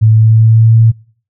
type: tone with pitch glide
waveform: sine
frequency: 110 to 113.22 Hz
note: A2 to A2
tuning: 0 to +50 cents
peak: -3 dBFS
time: 0.01-0.92 s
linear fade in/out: 20 ms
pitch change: +50 cents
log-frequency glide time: 0.11-0.75 s
effects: noise-tail reverb RT60 0.5 s tail -25 dB re dry